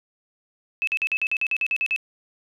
sine tone bursts, 2600 Hz, E7, 24 cents flat, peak -20 dBFS, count 12, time 0.82-1.962 s, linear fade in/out 0 ms, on 53 ms, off 46 ms, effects none

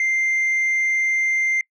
sine tone, 2093 Hz, C7, in tune, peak -15 dBFS, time 0-1.61 s, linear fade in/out 2 ms, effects noise-tail reverb RT60 0.1 s tail -25 dB re dry + tanh soft clip ceiling -16 dBFS

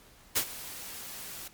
white noise with ADSR envelope, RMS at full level -25 dBFS, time 0.35-1.48 s, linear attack 16 ms, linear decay 78 ms, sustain -17 dB, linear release 5 ms, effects pink hiss -57 dBFS RMS until 1.53 s + MP3 96 kbps

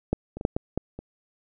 clicks, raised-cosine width 2 ms, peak -9 / -22 / -20 / -7 / -12 / -12 / -23 dBFS, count 7, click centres 0.13 / 0.37 / 0.411 / 0.451 / 0.565 / 0.776 / 0.99 s, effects none

